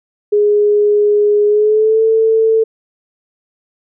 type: tone with pitch glide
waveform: sine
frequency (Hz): 415.3 to 445.1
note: G#4 to A4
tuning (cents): 0 to +20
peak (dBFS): -8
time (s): 0.32-2.64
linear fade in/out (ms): 10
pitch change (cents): +120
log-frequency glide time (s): 1.47-2.02
effects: none